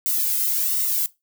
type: noise with flanger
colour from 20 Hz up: violet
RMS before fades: -22 dBFS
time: 0.06-1.06 s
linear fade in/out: 0 ms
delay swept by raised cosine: 1.2 to 1.76 ms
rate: 1.4 Hz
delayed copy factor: -0.8
effects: noise-tail reverb RT60 0.2 s tail -19 dB re dry